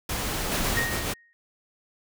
pink noise, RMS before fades -29 dBFS, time 0.09-0.8 s, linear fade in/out 5 ms
pink noise with tremolo, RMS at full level -28 dBFS, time 0.51-1.14 s, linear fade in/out 10 ms, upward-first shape sine, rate 7.3 Hz, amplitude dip 35%
sine tone with exponential decay, 1864.7 Hz, A#6, in tune, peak -22 dBFS, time 0.77-1.33 s, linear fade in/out 0 ms, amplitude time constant 120 ms
effects none

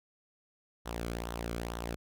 sawtooth tone with flanger, 58.1 Hz, A#1, 5 cents flat, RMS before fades -38 dBFS, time 0.85-1.96 s, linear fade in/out 20 ms, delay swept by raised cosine 0.41 to 1.12 ms, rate 2.2 Hz, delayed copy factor -0.6, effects none

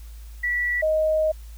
sine tone pair in turn, 1951 / 624.9 Hz, B6 / D#5, -22 / +7 cents, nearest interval octave + minor sixth, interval 1971 cents, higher first, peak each -21 / -18 dBFS, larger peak second, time 0.43-0.82 / 0.82-1.32 s, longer second, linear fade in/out 10 ms, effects added 55 Hz sine -37 dBFS peak until 1.57 s + white hiss -54 dBFS RMS until 1.57 s

